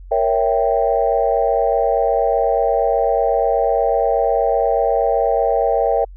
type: chord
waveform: sine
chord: A# diminished seventh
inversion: none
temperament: equal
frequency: 466.2 / 554.4 / 659.3 / 784 Hz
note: A#4 / C#5 / E5 / G5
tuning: 0 / 0 / 0 / 0 cents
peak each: -19 dBFS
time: 0.11-6.05 s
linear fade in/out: 10 ms
effects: tanh soft clip ceiling -3 dBFS + added 45 Hz sine -34 dBFS peak until 6.16 s